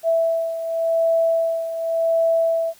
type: beating tone pair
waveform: sine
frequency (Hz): 659.3 / 660.19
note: E5 / E5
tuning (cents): 0 / +2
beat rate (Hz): 0.89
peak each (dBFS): -18 / -24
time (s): 0.03-2.74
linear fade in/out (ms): 50
effects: white hiss -51 dBFS RMS until 2.79 s